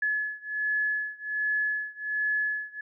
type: beating tone pair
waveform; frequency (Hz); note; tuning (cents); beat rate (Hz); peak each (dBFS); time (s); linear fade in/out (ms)
sine; 1707 / 1708.3; G#6 / G#6; +47 / +48; 1.3; -29 / -30; 0.02-2.81; 5
effects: none